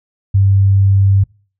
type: tone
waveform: sine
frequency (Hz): 98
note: G2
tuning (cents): 0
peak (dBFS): -7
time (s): 0.34-1.24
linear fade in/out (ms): 10
effects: noise-tail reverb RT60 0.4 s tail -25 dB re dry